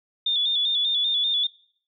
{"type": "tone with vibrato", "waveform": "sine", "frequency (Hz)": 3523, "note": "A7", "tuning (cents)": 1, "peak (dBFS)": -20, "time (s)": [0.26, 1.47], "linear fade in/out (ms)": 5, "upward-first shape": "square", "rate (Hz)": 5.1, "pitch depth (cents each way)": 49, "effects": ["noise-tail reverb RT60 0.6 s tail -23 dB re dry"]}